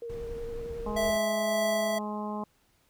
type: tone with vibrato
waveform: sine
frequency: 466.2 Hz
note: A#4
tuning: in tune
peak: -35 dBFS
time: 0.02-1.1 s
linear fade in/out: 2 ms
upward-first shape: sine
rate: 11 Hz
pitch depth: 21 cents each way
type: noise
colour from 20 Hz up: brown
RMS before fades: -41 dBFS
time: 0.09-1.18 s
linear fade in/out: 10 ms
type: harmonic tone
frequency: 210.2 Hz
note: G#3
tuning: 21 cents sharp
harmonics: 1 / 2 / 3 / 4 / 5 / 6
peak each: -34 / -41 / -41 / -39 / -39 / -53 dBFS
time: 0.86-2.44 s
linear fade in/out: 5 ms
type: tone with tremolo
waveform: square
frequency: 659.3 Hz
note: E5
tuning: in tune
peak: -26 dBFS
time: 0.96-1.99 s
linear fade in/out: 10 ms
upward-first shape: sine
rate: 1.8 Hz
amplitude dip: 25%
effects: pink hiss -68 dBFS RMS until 2.89 s